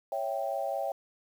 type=chord; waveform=sine; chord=C# diminished; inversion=none; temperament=equal; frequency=554.4 / 659.3 / 784 Hz; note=C#5 / E5 / G5; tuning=0 / 0 / 0 cents; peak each=-34 dBFS; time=0.12-0.92 s; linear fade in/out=2 ms; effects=9-bit